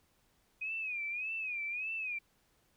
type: tone with vibrato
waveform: sine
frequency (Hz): 2489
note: D#7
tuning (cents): 0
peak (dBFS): -35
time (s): 0.61-2.19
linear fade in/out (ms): 10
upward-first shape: sine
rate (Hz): 1.7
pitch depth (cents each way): 120
effects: pink hiss -72 dBFS RMS until 2.76 s